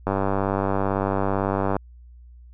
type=click train; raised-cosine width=1 ms; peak=-9 dBFS; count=167; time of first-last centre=0.07-1.766 s; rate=97.9 Hz; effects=added 60 Hz sine -43 dBFS peak until 2.53 s